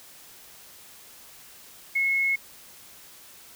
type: tone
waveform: sine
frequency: 2178 Hz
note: C#7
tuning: 31 cents flat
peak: -21 dBFS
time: 1.95-2.36 s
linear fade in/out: 10 ms
effects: white hiss -49 dBFS RMS until 3.55 s